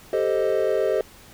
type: chord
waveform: triangle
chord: A half-diminished seventh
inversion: third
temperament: equal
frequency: 392 / 440 / 523.3 / 622.3 Hz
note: G4 / A4 / C5 / Eb5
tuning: 0 / 0 / 0 / 0 cents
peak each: -23 dBFS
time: 0.13-1.01 s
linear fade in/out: 2 ms
effects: pink hiss -48 dBFS RMS until 1.33 s